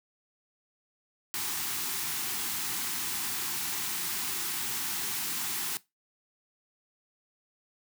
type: band-stop noise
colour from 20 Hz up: white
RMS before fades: -33 dBFS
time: 1.34-5.77 s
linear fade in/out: 0 ms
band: 420 to 740 Hz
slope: 96 dB/octave
effects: noise-tail reverb RT60 0.2 s tail -19 dB re dry + high-pass 100 Hz 12 dB/octave